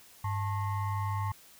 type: tone with frequency modulation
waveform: sine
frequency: 100 Hz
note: G2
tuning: 35 cents sharp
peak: -29 dBFS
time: 0.24-1.32 s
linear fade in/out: 5 ms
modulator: 982 Hz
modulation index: 0.81
effects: white hiss -56 dBFS RMS until 1.59 s